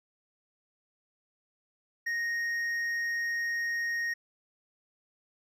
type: tone with hard clipping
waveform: triangle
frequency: 1864.7 Hz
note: A#6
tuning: in tune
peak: -30 dBFS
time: 2.06-4.14 s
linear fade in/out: 10 ms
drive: 7 dB
effects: none